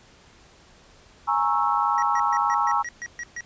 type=chord; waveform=sine; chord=A# half-diminished seventh; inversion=third; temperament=equal with one note detuned; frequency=830.6 / 932.3 / 1099.2 / 1318.5 Hz; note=G#5 / A#5 / C#6 / E6; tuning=0 / 0 / -15 / 0 cents; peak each=-25 dBFS; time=1.27-2.83 s; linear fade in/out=20 ms
type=tone bursts; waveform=square; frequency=1908 Hz; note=A#6; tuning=40 cents sharp; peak=-31 dBFS; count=9; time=1.98-3.407 s; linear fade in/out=0 ms; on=43 ms; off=130 ms
effects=pink hiss -53 dBFS RMS until 3.45 s + resampled to 16000 Hz